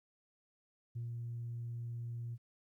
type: tone with ADSR envelope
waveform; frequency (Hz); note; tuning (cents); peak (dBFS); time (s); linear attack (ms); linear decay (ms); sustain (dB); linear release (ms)
sine; 118; A#2; +22; -36; 0.95-2.38; 14; 130; -2; 46
effects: tanh soft clip ceiling -35 dBFS + 13-bit